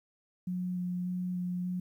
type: tone with vibrato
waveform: sine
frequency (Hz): 180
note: F#3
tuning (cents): -47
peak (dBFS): -31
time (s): 0.47-1.8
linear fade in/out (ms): 5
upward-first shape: square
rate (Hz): 1.7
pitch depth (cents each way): 9
effects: 11-bit